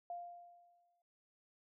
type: tone with exponential decay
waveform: sine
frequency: 698.5 Hz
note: F5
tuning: in tune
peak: -40 dBFS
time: 0.1-1.02 s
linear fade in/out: 2 ms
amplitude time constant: 200 ms
effects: none